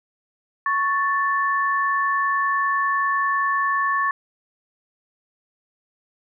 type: tone pair together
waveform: sine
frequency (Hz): 1108.7 / 1758.6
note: C#6 / A6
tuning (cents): 0 / -1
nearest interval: minor sixth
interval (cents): 799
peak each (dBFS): -20 / -23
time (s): 0.66-4.11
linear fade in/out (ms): 2
effects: none